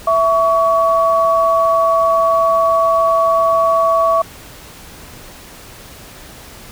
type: tone pair together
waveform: sine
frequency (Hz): 660 / 1127.4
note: E5 / C#6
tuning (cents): +2 / +29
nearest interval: major sixth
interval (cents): 927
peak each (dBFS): -13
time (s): 0.07-4.22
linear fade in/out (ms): 5
effects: pink hiss -37 dBFS RMS until 6.71 s